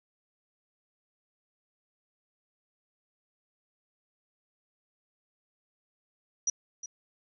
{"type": "tone with echo", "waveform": "sine", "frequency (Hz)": 5820, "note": "F#8", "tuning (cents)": -29, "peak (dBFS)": -24, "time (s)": [6.47, 6.5], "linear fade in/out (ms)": 5, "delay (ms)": 360, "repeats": 1, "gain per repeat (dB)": -13, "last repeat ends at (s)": 6.86, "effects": []}